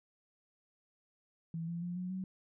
sine tone with pitch steps, 164.81 / 170.23 / 175.82 / 181.6 / 187.58 Hz, E3 / F3 / F3 / F#3 / F#3, 0 / -44 / +12 / -32 / +24 cents, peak -36 dBFS, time 1.54-2.24 s, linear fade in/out 2 ms, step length 140 ms, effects none

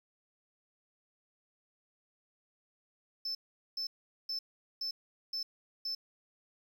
triangle tone bursts, 5274 Hz, E8, in tune, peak -32 dBFS, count 6, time 3.25-5.95 s, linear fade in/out 5 ms, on 100 ms, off 420 ms, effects tanh soft clip ceiling -29 dBFS + 10-bit

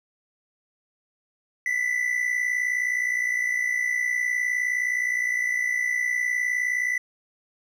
triangle tone pair together, 1975.5 / 2035 Hz, B6 / C7, 0 / -49 cents, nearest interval minor second, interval 51 cents, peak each -22 / -27 dBFS, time 1.66-6.98 s, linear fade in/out 2 ms, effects none

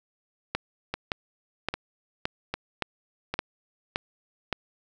two click trains, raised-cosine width 0.3 ms, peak -13 / -10 dBFS, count 4 / 8, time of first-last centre 0.94-3.34 / 0.55-4.527 s, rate 1.25 / 1.76 Hz, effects none

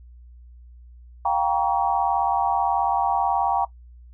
sine chord, G half-diminished seventh, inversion third, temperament just, 705.6 / 784 / 940.8 / 1128.9 Hz, F5 / G5 / Bb5 / Db6, +18 / 0 / +16 / +31 cents, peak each -27 / -22 / -23 / -28 dBFS, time 1.25-3.65 s, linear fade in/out 5 ms, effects noise-tail reverb RT60 0.1 s tail -18 dB re dry + added 60 Hz sine -43 dBFS peak until 4.13 s

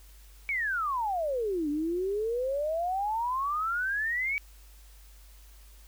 sine exponential two-way sweep, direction down then up, 2300 to 287.5 to 2300 Hz, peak -27 dBFS, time 0.49-4.38 s, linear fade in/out 0 ms, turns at 1.69 s, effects added 50 Hz sine -50 dBFS peak until 5.87 s + white hiss -59 dBFS RMS until 5.87 s

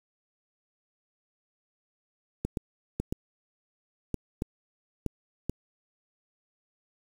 clicks, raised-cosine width 3 ms, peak -16 dBFS, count 8, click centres 2.45 / 2.572 / 3 / 3.125 / 4.143 / 4.421 / 5.063 / 5.496 s, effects 7-bit

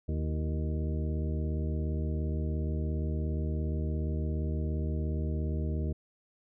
harmonic tone with a mistuned harmonic, 77.2 Hz, D#2, 13 cents flat, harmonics 1 / 2 / 3 / 4 / 5 / 6 / 8, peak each -30 / -36 / -40 / -42 / -44 / -46 / -48 dBFS, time 0.08-5.93 s, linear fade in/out 10 ms, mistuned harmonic 4, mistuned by +62 cents, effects none

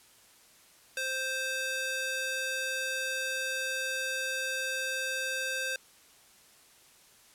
square tone with high-pass filter, 523.3 Hz, C5, in tune, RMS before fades -33 dBFS, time 0.97-5.76 s, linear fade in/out 2 ms, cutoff 1300 Hz, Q 0.88, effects white hiss -59 dBFS RMS until 7.34 s + low-pass 12000 Hz 12 dB/octave

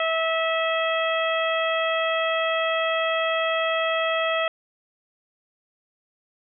harmonic tone, 650 Hz, E5, 24 cents flat, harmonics 1 / 2 / 3 / 4 / 5, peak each -24 / -27 / -29 / -30 / -31 dBFS, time 0-4.48 s, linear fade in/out 2 ms, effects none

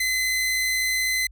sawtooth tone, 2039 Hz, C7, 45 cents flat, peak -18 dBFS, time 0-1.27 s, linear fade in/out 5 ms, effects added 50 Hz sine -45 dBFS peak until 1.31 s

